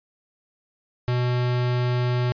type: tone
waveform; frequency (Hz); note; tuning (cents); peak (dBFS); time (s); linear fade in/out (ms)
square; 123.47; B2; 0; -21; 1.08-2.32; 0
effects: resampled to 11025 Hz